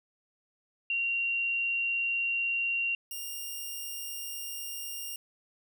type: tone pair in turn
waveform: sine / 5% pulse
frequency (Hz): 2758 / 2808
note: F7 / F7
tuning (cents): -22 / +9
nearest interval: unison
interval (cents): 31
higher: second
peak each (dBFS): -27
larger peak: neither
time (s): 0.9-2.95 / 3.11-5.16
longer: neither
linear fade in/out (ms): 2
effects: none